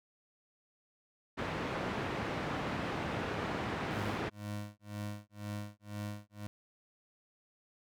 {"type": "band-pass noise", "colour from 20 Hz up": "pink", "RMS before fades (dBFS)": -37, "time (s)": [1.37, 4.3], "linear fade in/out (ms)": 20, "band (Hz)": [110, 2200], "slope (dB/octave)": 12}
{"type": "tone with tremolo", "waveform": "25% pulse", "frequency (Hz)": 103.83, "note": "G#2", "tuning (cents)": 0, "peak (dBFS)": -33, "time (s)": [3.91, 6.47], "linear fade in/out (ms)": 0, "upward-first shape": "sine", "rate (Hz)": 2, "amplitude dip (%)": 100}
{"effects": []}